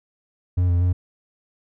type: tone with pitch steps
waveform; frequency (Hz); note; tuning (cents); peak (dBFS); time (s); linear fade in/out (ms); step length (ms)
triangle; 89.6 / 87.3 / 89.8; F2 / F2 / F2; +45 / 0 / +49; -14; 0.57-0.93; 10; 120
effects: none